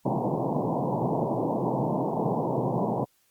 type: band-pass noise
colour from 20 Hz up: pink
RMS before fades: -27 dBFS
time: 0.05-3.05 s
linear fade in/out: 10 ms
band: 120 to 1000 Hz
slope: 96 dB/octave
effects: white hiss -67 dBFS RMS until 3.3 s + Opus 48 kbps